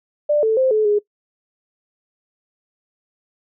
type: tone with pitch steps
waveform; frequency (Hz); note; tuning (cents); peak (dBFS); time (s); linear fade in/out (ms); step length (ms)
sine; 592 / 441.6 / 522 / 430.9 / 415.2; D5 / A4 / C5 / A4 / G#4; +14 / +6 / -4 / -36 / 0; -13; 0.29-0.99; 10; 140
effects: noise-tail reverb RT60 0.1 s tail -21 dB re dry